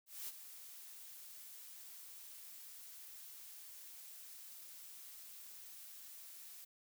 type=noise with ADSR envelope; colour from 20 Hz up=blue; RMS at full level=-44 dBFS; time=0.06-6.65 s; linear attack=220 ms; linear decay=31 ms; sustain=-10 dB; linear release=10 ms; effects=none

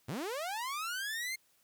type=linear sweep; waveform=sawtooth; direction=up; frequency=100.7 to 2139 Hz; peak=-32 dBFS; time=0.08-1.36 s; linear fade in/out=10 ms; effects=white hiss -70 dBFS RMS until 1.63 s

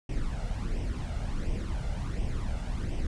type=noise with flanger; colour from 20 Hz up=brown; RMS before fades=-31 dBFS; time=0.09-3.07 s; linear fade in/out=5 ms; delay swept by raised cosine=0.35 to 1.45 ms; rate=1.4 Hz; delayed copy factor=+0.6; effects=resampled to 22050 Hz

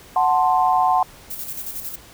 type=chord; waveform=sine; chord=F# diminished; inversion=none; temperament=equal; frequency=740 / 880 / 1046.5 Hz; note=F#5 / A5 / C6; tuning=0 / 0 / 0 cents; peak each=-17 / -20 / -20 dBFS; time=0.16-1.03 s; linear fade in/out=2 ms
type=noise with tremolo; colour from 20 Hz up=violet; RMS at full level=-29 dBFS; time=1.3-1.96 s; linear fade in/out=10 ms; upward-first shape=square; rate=11 Hz; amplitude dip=50%
effects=pink hiss -45 dBFS RMS until 2.13 s

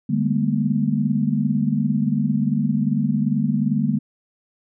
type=tone cluster; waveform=sine; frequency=149 / 199.7 / 217.3 / 239.9 Hz; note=D3 / G3 / A3 / A#3; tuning=+25 / +32 / -21 / +50 cents; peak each=-23 dBFS; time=0.09-3.99 s; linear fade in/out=10 ms; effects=none

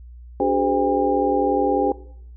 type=tone cluster; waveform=sine; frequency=287.2 / 378.5 / 418.6 / 515 / 804 Hz; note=D4 / F#4 / G#4 / C5 / G5; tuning=-39 / +39 / +14 / -28 / +44 cents; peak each=-23 dBFS; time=0.4-1.92 s; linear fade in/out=2 ms; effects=noise-tail reverb RT60 0.7 s tail -19 dB re dry + added 60 Hz sine -38 dBFS peak until 2.36 s

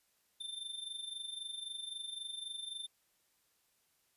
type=tone with amplitude modulation; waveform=square; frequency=3571 Hz; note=A7; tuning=25 cents sharp; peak=-39 dBFS; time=0.4-2.87 s; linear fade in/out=10 ms; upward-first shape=sine; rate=23.8 Hz; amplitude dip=70%; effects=white hiss -75 dBFS RMS until 4.16 s + resampled to 32000 Hz

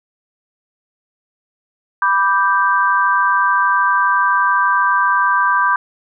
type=chord; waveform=sine; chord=G major; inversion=first; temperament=equal; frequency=987.8 / 1174.7 / 1568 Hz; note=B5 / D6 / G6; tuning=0 / 0 / 0 cents; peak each=-16 dBFS; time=2.02-5.76 s; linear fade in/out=2 ms; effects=none

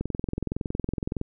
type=click train; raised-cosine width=3 ms; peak=-15 dBFS; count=27; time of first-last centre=0.01-1.214 s; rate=21.6 Hz; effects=none

